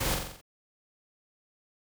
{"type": "noise with echo", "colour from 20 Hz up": "pink", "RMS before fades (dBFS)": -30, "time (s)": [0, 0.15], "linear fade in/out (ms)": 10, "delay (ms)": 44, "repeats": 6, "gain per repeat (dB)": -4, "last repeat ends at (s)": 0.414, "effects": []}